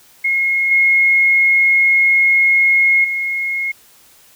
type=tone with level steps; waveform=sine; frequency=2158 Hz; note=C#7; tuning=47 cents flat; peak=-13 / -9 / -17 dBFS; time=0.24-3.72 s; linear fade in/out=10 ms; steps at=0.71 / 3.04 s; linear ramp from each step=5 ms; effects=white hiss -48 dBFS RMS until 4.35 s